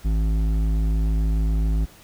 sine tone with hard clipping, 53.5 Hz, A1, 48 cents flat, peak -20 dBFS, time 0.04-1.86 s, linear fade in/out 20 ms, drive 10 dB, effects pink hiss -49 dBFS RMS until 2.03 s

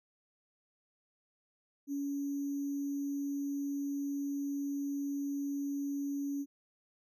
sine tone with sample-and-hold, 282.2 Hz, C#4, 31 cents sharp, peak -33 dBFS, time 1.87-6.46 s, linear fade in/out 50 ms, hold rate 6300 Hz, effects none

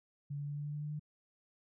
sine tone with pitch steps, 143.2 / 144.2 / 145.2 / 146.21 / 147.23 / 148.25 / 149.28 / 150.32 Hz, D3 / D3 / D3 / D3 / D3 / D3 / D3 / D3, -43 / -31 / -19 / -7 / +5 / +17 / +29 / +41 cents, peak -37 dBFS, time 0.3-0.996 s, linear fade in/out 10 ms, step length 87 ms, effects none

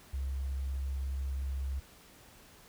sine tone with sample-and-hold, 67.4 Hz, C#2, 48 cents flat, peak -32 dBFS, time 0.13-1.8 s, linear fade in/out 10 ms, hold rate 11025 Hz, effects pink hiss -57 dBFS RMS until 2.68 s

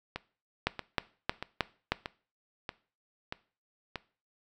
two click trains, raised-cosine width 0.3 ms, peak -19 / -10 dBFS, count 7 / 5, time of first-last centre 0.16-3.957 / 0.67-1.92 s, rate 1.58 / 3.2 Hz, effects noise-tail reverb RT60 0.4 s tail -19 dB re dry

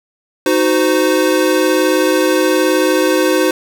square chord, C diminished, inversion first, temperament equal with one note detuned, 311.1 / 370 / 514 Hz, Eb4 / Gb4 / C5, 0 / 0 / -31 cents, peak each -16 dBFS, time 0.46-3.51 s, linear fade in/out 2 ms, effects none

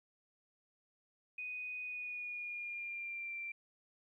sine tone with pitch glide, 2489 to 2357 Hz, D#7 to D7, 0 to +6 cents, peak -40 dBFS, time 1.38-3.52 s, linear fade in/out 5 ms, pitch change -94 cents, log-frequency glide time 1.82-3.33 s, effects 13-bit

